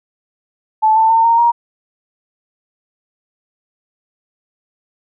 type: tone with pitch steps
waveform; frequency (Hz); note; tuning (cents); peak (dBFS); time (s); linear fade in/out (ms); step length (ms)
sine; 871 / 888.3 / 905.9 / 923.9 / 942.2; A5 / A5 / A#5 / A#5 / A#5; -18 / +16 / -50 / -16 / +18; -8; 0.82-1.52; 20; 140
effects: none